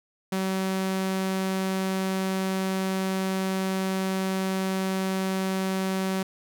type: tone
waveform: sawtooth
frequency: 190 Hz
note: F#3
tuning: 46 cents sharp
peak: -21 dBFS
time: 0.32-6.23 s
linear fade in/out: 5 ms
effects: none